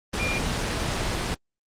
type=tone in noise; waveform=sine; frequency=2400 Hz; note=D7; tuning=37 cents sharp; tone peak=-27 dBFS; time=0.19-0.39 s; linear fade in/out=10 ms; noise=pink; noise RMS=-26 dBFS; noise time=0.13-1.35 s; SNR=-4 dB; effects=low-pass 7000 Hz 12 dB/octave + Opus 24 kbps